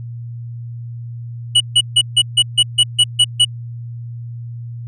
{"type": "tone bursts", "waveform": "square", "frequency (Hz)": 2939, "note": "F#7", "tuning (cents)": -12, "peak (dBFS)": -8, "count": 10, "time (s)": [1.55, 3.45], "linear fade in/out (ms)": 10, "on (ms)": 55, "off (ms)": 150, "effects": ["added 118 Hz sine -26 dBFS peak until 4.87 s", "resampled to 22050 Hz"]}